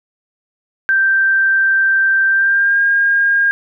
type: tone with pitch glide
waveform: sine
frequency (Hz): 1568 to 1616.7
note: G6 to G#6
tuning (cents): 0 to -47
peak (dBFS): -10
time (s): 0.89-3.51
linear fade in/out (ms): 0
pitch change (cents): +53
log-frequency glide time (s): 2.29-2.81
effects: none